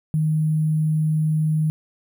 sine tone with sample-and-hold, 155.56 Hz, D#3, in tune, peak -17 dBFS, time 0.14-1.7 s, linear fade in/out 0 ms, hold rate 11025 Hz, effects none

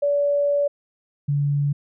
sine tone pair in turn, 574 / 143.5 Hz, D5 / D3, -40 / -40 cents, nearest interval 2 octaves, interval 2400 cents, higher first, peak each -17 / -18 dBFS, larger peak first, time 0.02-0.68 / 1.28-1.73 s, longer first, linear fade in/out 10 ms, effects none

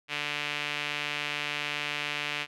sawtooth tone with band-pass filter, 147.1 Hz, D3, 3 cents sharp, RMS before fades -33 dBFS, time 0.08-2.47 s, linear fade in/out 50 ms, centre 2600 Hz, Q 2.4, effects none

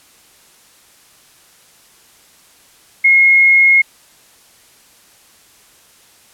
sine tone, 2157 Hz, C#7, 48 cents flat, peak -6 dBFS, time 3.04-3.82 s, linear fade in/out 10 ms, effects white hiss -48 dBFS RMS until 6.33 s + low-pass 12000 Hz 12 dB/octave

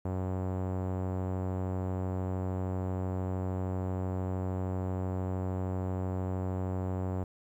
sawtooth tone with low-pass filter, 93 Hz, F#2, 9 cents sharp, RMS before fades -33 dBFS, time 0.05-7.24 s, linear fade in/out 5 ms, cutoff 810 Hz, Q 1.1, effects 11-bit

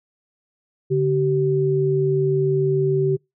sine tone pair together, 143.4 / 383.6 Hz, D3 / G4, -41 / -37 cents, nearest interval octave + perfect fourth, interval 1704 cents, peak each -20 / -18 dBFS, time 0.9-3.17 s, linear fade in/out 20 ms, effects noise-tail reverb RT60 0.2 s tail -26 dB re dry

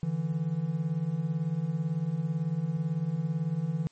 triangle beating tone pair, 146.83 / 164.83 Hz, D3 / E3, 0 / 0 cents, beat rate 18 Hz, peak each -30 / -27 dBFS, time 0.03-3.87 s, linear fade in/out 0 ms, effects white hiss -64 dBFS RMS until 3.91 s + MP3 32 kbps

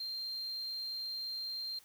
triangle tone with amplitude modulation, 4178 Hz, C8, 3 cents flat, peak -34 dBFS, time 0-1.79 s, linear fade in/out 5 ms, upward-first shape sine, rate 109 Hz, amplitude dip 25%, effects tanh soft clip ceiling -33 dBFS + white hiss -62 dBFS RMS until 1.84 s

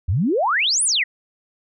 sine exponential two-way sweep, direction up then down, 75.6 to 10460 to 1804 Hz, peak -16 dBFS, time 0.08-1.04 s, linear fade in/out 10 ms, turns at 0.84 s, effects none

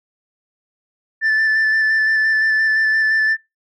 sine tone with vibrato, 1759 Hz, A6, 1 cent flat, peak -11 dBFS, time 1.21-3.37 s, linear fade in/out 50 ms, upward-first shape square, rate 5.8 Hz, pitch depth 13 cents each way, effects noise-tail reverb RT60 0.2 s tail -22 dB re dry + tanh soft clip ceiling -12 dBFS

